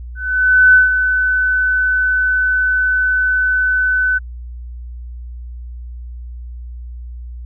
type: tone with ADSR envelope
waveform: sine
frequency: 1508 Hz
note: F#6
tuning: 32 cents sharp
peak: -4 dBFS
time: 0.15-4.19 s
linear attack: 590 ms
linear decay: 150 ms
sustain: -8 dB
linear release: 19 ms
effects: added 60 Hz sine -27 dBFS peak until 7.45 s

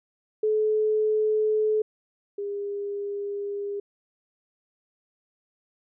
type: tone pair in turn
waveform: sine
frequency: 430 / 404.8 Hz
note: A4 / G#4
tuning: -40 / -44 cents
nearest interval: minor second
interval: 104 cents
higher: first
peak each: -20 / -28 dBFS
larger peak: first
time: 0.43-1.82 / 2.38-3.8 s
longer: second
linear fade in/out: 5 ms
effects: none

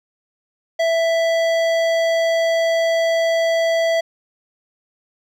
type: tone with hard clipping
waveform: sine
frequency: 661 Hz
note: E5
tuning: 5 cents sharp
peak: -17 dBFS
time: 0.79-4.01 s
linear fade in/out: 10 ms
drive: 14 dB
effects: none

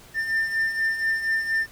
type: beating tone pair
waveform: triangle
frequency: 1791 / 1795.2 Hz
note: A6 / A6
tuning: +30 / +34 cents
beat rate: 4.2 Hz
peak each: -28 / -21 dBFS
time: 0.14-1.67 s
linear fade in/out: 50 ms
effects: pink hiss -49 dBFS RMS until 1.71 s

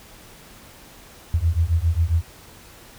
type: beating tone pair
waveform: sine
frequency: 79.6 / 87 Hz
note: D#2 / F2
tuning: +40 / -6 cents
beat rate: 7.4 Hz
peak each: -20 dBFS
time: 1.34-2.22 s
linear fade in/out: 0 ms
effects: pink hiss -46 dBFS RMS until 2.98 s

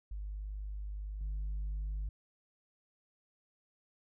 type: tone with level steps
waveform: sine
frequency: 50.7 Hz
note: G#1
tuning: 41 cents flat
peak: -37 / -32 dBFS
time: 0.11-2.09 s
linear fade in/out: 5 ms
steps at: 1.21 s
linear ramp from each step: 2 ms
effects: tanh soft clip ceiling -33 dBFS

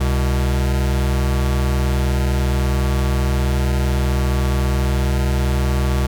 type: tone pair together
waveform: square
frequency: 67.01 / 126.5 Hz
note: C2 / B2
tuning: +42 / +42 cents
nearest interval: major seventh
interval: 1100 cents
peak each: -17 / -23 dBFS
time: 0-6.07 s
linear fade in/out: 10 ms
effects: none

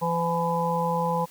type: harmonic tone with a mistuned harmonic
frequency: 169.1 Hz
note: E3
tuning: 44 cents sharp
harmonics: 1 / 3 / 5 / 6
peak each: -28 / -28 / -28 / -28 dBFS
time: 0.01-1.26 s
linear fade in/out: 20 ms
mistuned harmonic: 6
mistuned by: -24 cents
effects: white hiss -51 dBFS RMS until 1.3 s

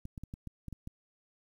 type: clicks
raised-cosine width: 5 ms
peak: -29 dBFS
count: 8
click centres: 0.054 / 0.178 / 0.236 / 0.339 / 0.473 / 0.683 / 0.727 / 0.874 s
effects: 10-bit

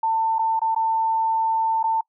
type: tone with dropouts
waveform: sine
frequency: 895 Hz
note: A5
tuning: 29 cents sharp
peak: -18 dBFS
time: 0.03-2.01 s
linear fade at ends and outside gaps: 5 ms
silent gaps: 0.385-0.391 / 0.594-0.616 / 0.748-0.761 / 1.83-1.839 s
effects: noise-tail reverb RT60 0.1 s tail -25 dB re dry

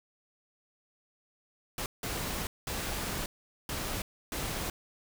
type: noise bursts at uneven times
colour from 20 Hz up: pink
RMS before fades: -35 dBFS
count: 5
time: 1.78-1.86 / 2.03-2.47 / 2.67-3.26 / 3.69-4.02 / 4.32-4.7 s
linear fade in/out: 2 ms
effects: none

